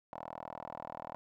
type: tone with band-pass filter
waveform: 10% pulse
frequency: 40.38 Hz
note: E1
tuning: 35 cents flat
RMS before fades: -45 dBFS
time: 0.13-1.15 s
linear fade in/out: 0 ms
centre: 810 Hz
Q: 8.8
effects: none